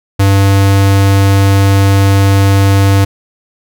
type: tone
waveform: square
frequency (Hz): 98.3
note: G2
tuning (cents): +5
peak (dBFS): -6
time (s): 0.19-3.05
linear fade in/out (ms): 10
effects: none